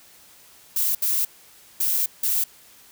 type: noise bursts at uneven times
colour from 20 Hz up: violet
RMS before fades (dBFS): -22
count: 4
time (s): 0.76-0.95 / 1.02-1.25 / 1.8-2.06 / 2.23-2.44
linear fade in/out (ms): 5
effects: white hiss -51 dBFS RMS until 2.91 s